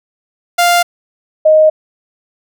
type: tone pair in turn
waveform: sawtooth / sine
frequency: 698.5 / 622.6 Hz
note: F5 / D#5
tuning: 0 / +1 cents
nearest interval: major second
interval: 199 cents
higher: first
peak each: -4 dBFS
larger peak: neither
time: 0.58-0.83 / 1.45-1.7 s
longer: neither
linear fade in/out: 10 ms
effects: none